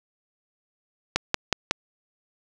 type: click train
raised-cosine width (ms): 0.2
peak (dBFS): -3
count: 4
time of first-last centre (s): 1.16-1.71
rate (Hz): 5.45
effects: none